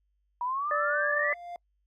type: exponential sweep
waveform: sine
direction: up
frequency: 956 to 2054 Hz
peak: -28 dBFS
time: 0.41-1.34 s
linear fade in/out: 2 ms
type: harmonic tone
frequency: 587.3 Hz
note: D5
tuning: in tune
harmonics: 1 / 2 / 3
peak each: -30 / -33 / -31 dBFS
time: 0.71-1.33 s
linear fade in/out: 2 ms
type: tone with exponential growth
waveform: triangle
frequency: 698.5 Hz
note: F5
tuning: in tune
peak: -33 dBFS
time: 0.73-1.56 s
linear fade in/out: 1 ms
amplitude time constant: 180 ms
effects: noise-tail reverb RT60 0.1 s tail -26 dB re dry + added 50 Hz sine -70 dBFS peak until 1.86 s